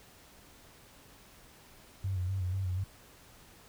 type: tone with vibrato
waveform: sine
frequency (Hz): 93.4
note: F#2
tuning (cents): +17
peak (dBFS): -30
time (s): 2.04-2.84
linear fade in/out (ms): 5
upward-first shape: square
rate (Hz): 4.1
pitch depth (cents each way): 51
effects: pink hiss -57 dBFS RMS until 3.68 s